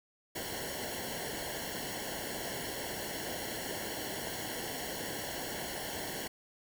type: noise with comb filter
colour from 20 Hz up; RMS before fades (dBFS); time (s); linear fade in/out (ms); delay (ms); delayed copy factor
pink; -39; 0.35-6.28; 10; 0.81; -0.85
effects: none